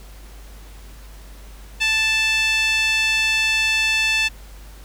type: tone with band-pass filter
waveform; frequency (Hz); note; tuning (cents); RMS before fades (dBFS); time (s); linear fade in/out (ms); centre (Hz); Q
5% pulse; 880; A5; 0; -19; 1.8-4.29; 20; 2500; 2.9
effects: added 50 Hz sine -38 dBFS peak until 4.84 s + pink hiss -47 dBFS RMS until 4.84 s